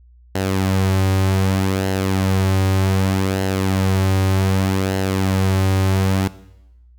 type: tone with flanger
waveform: sawtooth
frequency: 95.5 Hz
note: G2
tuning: 45 cents flat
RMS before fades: -18 dBFS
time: 0.35-6.28 s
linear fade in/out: 5 ms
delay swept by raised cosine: 0.84 to 4.54 ms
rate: 0.65 Hz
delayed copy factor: -0.5
effects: noise-tail reverb RT60 0.9 s tail -18 dB re dry + added 60 Hz sine -45 dBFS peak until 6.98 s